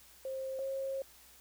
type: tone pair in turn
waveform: sine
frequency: 530 / 539 Hz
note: C5 / C#5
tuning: +22 / -49 cents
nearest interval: unison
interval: 29 cents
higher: second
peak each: -36 / -34 dBFS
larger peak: second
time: 0.25-0.59 / 0.59-1.02 s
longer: second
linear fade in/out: 2 ms
effects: added 60 Hz sine -69 dBFS peak until 1.4 s + white hiss -59 dBFS RMS until 1.4 s